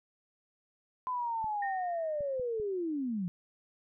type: linear sweep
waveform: sine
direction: down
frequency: 1020 to 168.3 Hz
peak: -31 dBFS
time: 1.07-3.28 s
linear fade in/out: 0 ms
type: clicks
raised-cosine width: 5 ms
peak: -36 dBFS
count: 4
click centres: 1.443 / 2.207 / 2.397 / 2.599 s
type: tone with exponential decay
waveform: sine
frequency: 1841 Hz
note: A#6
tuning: 22 cents flat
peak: -35 dBFS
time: 1.62-2.36 s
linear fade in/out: 5 ms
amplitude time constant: 160 ms
effects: none